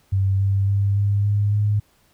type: tone with pitch steps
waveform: sine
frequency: 96.9 / 98.31 / 99.74 / 101.19 / 102.66 / 104.16 Hz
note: G2 / G2 / G2 / G#2 / G#2 / G#2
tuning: -20 / +5 / +30 / -45 / -20 / +6 cents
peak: -16 dBFS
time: 0.12-1.8 s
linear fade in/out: 10 ms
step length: 280 ms
effects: pink hiss -60 dBFS RMS until 2.13 s